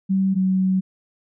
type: tone pair in turn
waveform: sine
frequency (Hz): 191.7 / 188.08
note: G3 / F#3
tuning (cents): -38 / +29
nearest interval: unison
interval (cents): 33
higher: first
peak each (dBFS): -16 / -16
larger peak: neither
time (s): 0.09-0.35 / 0.35-0.81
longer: second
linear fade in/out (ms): 20
effects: none